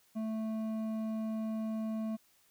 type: tone with hard clipping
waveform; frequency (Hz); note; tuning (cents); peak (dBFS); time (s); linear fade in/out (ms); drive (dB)
sine; 220; A3; 0; -35; 0.15-2.17; 20; 8
effects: white hiss -68 dBFS RMS until 2.5 s